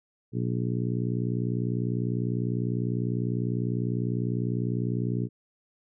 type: harmonic tone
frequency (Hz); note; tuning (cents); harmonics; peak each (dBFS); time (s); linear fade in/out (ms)
60; B1; -49; 2 / 3 / 4 / 5 / 6 / 7; -28 / -32 / -34 / -36 / -38 / -39; 0.32-5.29; 50
effects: none